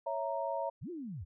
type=chord; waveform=sine; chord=A# diminished; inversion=first; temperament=equal; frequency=554.4 / 659.3 / 932.3 Hz; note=C#5 / E5 / A#5; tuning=0 / 0 / 0 cents; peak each=-37 dBFS; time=0.06-0.7 s; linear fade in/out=10 ms
type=linear two-way sweep; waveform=sine; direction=up then down; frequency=65.41 to 370 to 65.41 Hz; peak=-39 dBFS; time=0.81-1.25 s; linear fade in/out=20 ms; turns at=0.9 s
effects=none